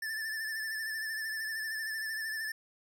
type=tone with vibrato; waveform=square; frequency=1760 Hz; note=A6; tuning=in tune; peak=-35 dBFS; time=0.02-2.52 s; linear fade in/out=5 ms; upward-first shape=sine; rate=13 Hz; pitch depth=42 cents each way; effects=none